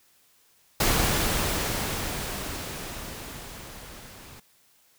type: noise with level ramp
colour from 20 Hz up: pink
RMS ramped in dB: -22 to -47 dBFS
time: 0.8-4.4 s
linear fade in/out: 5 ms
effects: white hiss -62 dBFS RMS until 4.98 s